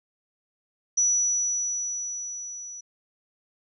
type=tone with level ramp; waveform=sine; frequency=5900 Hz; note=F#8; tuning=6 cents flat; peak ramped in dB=-18 to -37 dBFS; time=0.97-2.81 s; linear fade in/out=10 ms; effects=none